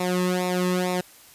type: tone with flanger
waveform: sawtooth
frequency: 181.2 Hz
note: F#3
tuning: 36 cents flat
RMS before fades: -24 dBFS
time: 0-1.01 s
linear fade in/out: 5 ms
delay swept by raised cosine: 0.64 to 1.36 ms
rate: 2.2 Hz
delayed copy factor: -0.95
effects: white hiss -50 dBFS RMS until 1.34 s + resampled to 32000 Hz